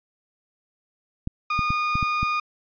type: clicks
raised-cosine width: 5 ms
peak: -14 dBFS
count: 6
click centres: 1.274 / 1.592 / 1.705 / 1.955 / 2.028 / 2.23 s
type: tone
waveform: 30% pulse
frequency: 1224 Hz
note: D#6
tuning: 29 cents flat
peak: -19 dBFS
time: 1.5-2.4 s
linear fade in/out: 5 ms
effects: resampled to 11025 Hz